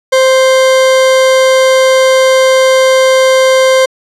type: tone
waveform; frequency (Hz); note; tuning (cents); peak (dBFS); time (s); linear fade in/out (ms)
40% pulse; 523.3; C5; 0; -4; 0.12-3.86; 10
effects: low-pass 9000 Hz 12 dB/octave